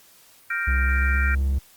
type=chord; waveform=sine; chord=G minor seventh; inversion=third; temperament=equal with one note detuned; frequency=1396.9 / 1568 / 1859.3 / 2349 Hz; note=F6 / G6 / Bb6 / D7; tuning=0 / 0 / -5 / 0 cents; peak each=-27 / -29 / -29 / -30 dBFS; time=0.5-1.35 s; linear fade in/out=5 ms
type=tone with pitch glide; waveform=triangle; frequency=65.41 to 68.07 Hz; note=C2 to C#2; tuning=0 to -31 cents; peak=-17 dBFS; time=0.67-1.59 s; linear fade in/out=10 ms; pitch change=+69 cents; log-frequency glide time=0.79-1.17 s
effects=white hiss -53 dBFS RMS until 1.76 s + Opus 48 kbps